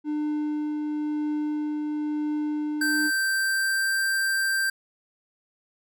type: tone with tremolo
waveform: triangle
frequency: 300.4 Hz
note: D4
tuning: 39 cents sharp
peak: -22 dBFS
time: 0.04-3.11 s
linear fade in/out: 50 ms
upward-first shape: triangle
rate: 0.98 Hz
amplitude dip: 25%
type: tone with pitch glide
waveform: square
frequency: 1560 to 1571.8 Hz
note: G6 to G6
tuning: -9 to +4 cents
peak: -23 dBFS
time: 2.81-4.7 s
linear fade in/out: 5 ms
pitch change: +13 cents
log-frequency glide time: 2.98-4.03 s
effects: none